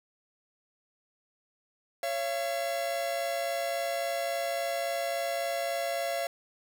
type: tone pair together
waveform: 45% pulse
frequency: 554.4 / 678 Hz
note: C#5 / E5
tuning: 0 / +49 cents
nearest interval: minor third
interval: 349 cents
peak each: -34 / -31 dBFS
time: 2.03-6.27 s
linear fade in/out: 2 ms
effects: none